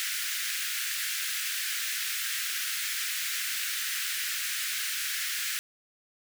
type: high-pass noise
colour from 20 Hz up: pink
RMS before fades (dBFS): -32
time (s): 0-5.59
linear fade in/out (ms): 0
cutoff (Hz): 1500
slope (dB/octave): 48
effects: none